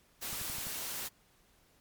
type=noise; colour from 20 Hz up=white; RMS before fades=-39 dBFS; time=0.21-1.09 s; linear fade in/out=20 ms
type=click train; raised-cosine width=5 ms; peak=-35 dBFS; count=5; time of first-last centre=0.33-0.669 s; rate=11.8 Hz
effects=pink hiss -67 dBFS RMS until 1.8 s + MP3 96 kbps